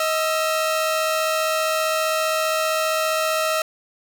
sawtooth tone pair together, 631.9 / 1339 Hz, D#5 / E6, +27 / +27 cents, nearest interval octave + minor second, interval 1300 cents, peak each -17 / -21 dBFS, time 0-3.62 s, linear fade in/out 2 ms, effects none

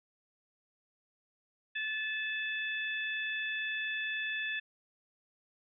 harmonic tone, 869 Hz, A5, 22 cents flat, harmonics 2 / 3 / 4, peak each -35 / -38 / -42 dBFS, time 1.75-4.6 s, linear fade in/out 10 ms, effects none

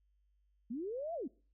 sine linear two-way sweep, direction up then down, 213 to 698.5 to 213 Hz, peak -37 dBFS, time 0.7-1.28 s, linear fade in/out 10 ms, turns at 1.14 s, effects noise-tail reverb RT60 0.4 s tail -23 dB re dry + added 50 Hz sine -70 dBFS peak until 1.53 s

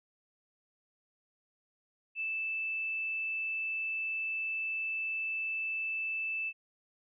sine tone, 2637 Hz, E7, in tune, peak -32 dBFS, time 2.15-6.53 s, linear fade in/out 50 ms, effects none

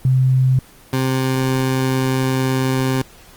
sine / 20% pulse tone pair in turn, 130 / 131.13 Hz, C3 / C3, -11 / +4 cents, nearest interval unison, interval 15 cents, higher second, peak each -11 dBFS, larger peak neither, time 0.05-0.59 / 0.93-3.02 s, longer second, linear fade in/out 2 ms, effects pink hiss -45 dBFS RMS until 3.36 s + Opus 24 kbps

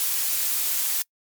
blue noise, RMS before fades -24 dBFS, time 0-1.02 s, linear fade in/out 0 ms, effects noise-tail reverb RT60 0.1 s tail -26 dB re dry + MP3 96 kbps

